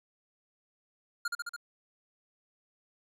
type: tone with echo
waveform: square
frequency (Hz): 1412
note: F6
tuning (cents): +19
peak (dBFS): -30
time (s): 1.25-1.28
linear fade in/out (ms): 5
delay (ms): 71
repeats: 4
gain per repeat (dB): -2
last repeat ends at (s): 1.564
effects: low-pass 12000 Hz 12 dB/octave